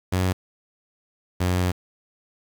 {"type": "tone pair in turn", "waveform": "sawtooth", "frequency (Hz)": [92.5, 90.28], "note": ["F#2", "F#2"], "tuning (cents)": [0, -42], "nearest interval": "unison", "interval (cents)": 42, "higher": "first", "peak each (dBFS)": -16, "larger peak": "neither", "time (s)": [[0.12, 0.33], [1.4, 1.72]], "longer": "second", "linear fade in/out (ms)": 10, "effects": ["7-bit"]}